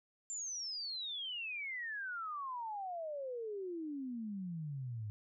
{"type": "exponential sweep", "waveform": "sine", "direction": "down", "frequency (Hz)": [7370, 102.2], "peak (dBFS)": -39, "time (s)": [0.3, 5.1], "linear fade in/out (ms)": 0, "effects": []}